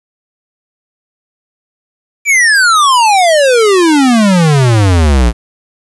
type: exponential sweep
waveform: square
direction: down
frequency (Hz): 2371 to 55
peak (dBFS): -6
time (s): 2.25-5.33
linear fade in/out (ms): 50
effects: resampled to 24000 Hz + 7-bit